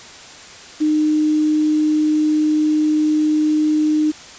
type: tone with quantisation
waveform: sine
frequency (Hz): 305.9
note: D#4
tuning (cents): -29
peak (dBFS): -13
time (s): 0.8-4.12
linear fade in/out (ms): 20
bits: 6
effects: white hiss -38 dBFS RMS until 4.38 s + resampled to 16000 Hz